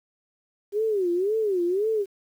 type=tone with vibrato; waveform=sine; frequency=392 Hz; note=G4; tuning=in tune; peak=-21 dBFS; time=0.72-2.06 s; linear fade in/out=50 ms; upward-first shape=sine; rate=1.9 Hz; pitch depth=220 cents each way; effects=9-bit